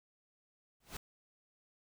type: noise with exponential growth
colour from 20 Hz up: pink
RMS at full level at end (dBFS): -39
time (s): 0.8-0.97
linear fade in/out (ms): 5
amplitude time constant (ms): 35
effects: none